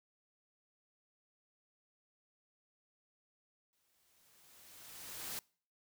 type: noise with exponential growth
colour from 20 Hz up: white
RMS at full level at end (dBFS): -41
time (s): 3.73-5.39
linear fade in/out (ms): 0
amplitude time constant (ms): 360
effects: noise-tail reverb RT60 0.5 s tail -26 dB re dry